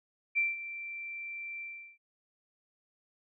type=tone with ADSR envelope; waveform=sine; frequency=2349 Hz; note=D7; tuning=in tune; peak=-24 dBFS; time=0.35-1.98 s; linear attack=28 ms; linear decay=180 ms; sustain=-14 dB; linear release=370 ms; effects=none